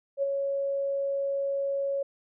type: tone with ADSR envelope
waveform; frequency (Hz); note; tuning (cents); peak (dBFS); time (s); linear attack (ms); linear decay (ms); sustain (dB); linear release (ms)
sine; 554.4; C#5; 0; -22; 0.17-2.03; 56; 19; -4; 7
effects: none